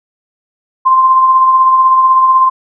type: tone with tremolo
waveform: sine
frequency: 1045 Hz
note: C6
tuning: 2 cents flat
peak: -3 dBFS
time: 0.85-2.5 s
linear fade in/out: 20 ms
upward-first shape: triangle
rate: 16 Hz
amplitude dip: 40%
effects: none